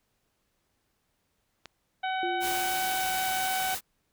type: click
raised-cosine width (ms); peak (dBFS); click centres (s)
0.2; -24; 1.657
type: harmonic tone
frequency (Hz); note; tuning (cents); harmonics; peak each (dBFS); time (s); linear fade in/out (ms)
754; F#5; +32; 1 / 2 / 3 / 4 / 5; -29 / -35 / -39 / -41 / -43; 2.03-3.75; 10
type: tone with exponential decay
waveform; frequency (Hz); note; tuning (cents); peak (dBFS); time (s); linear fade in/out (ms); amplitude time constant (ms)
sine; 351.1; F4; +9; -30; 2.23-3.75; 1; 330
type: noise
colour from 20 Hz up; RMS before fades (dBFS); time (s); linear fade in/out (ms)
white; -34; 2.4-3.81; 50
effects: pink hiss -75 dBFS RMS until 4.12 s